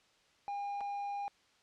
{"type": "tone with dropouts", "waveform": "triangle", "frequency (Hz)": 808, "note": "G#5", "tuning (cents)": -48, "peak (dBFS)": -34, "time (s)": [0.48, 1.28], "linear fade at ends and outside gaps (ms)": 0, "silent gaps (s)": [0.807, 0.811], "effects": ["white hiss -68 dBFS RMS until 1.62 s", "low-pass 5000 Hz 12 dB/octave"]}